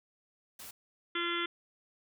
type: noise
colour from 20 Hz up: white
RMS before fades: -47 dBFS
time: 0.59-0.71 s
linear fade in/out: 5 ms
type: harmonic tone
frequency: 343.5 Hz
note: F4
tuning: 29 cents flat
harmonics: 1 / 3 / 4 / 5 / 6 / 7 / 8 / 9 / 10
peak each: -37 / -45 / -36 / -43 / -38 / -47 / -45 / -41 / -39 dBFS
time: 1.15-1.46 s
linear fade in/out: 5 ms
effects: none